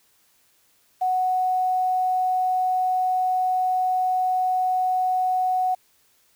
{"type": "tone with quantisation", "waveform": "sine", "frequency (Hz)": 740, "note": "F#5", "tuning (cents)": 0, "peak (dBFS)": -19, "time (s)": [1.01, 5.75], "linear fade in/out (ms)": 10, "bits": 8, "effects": ["white hiss -62 dBFS RMS until 6.35 s"]}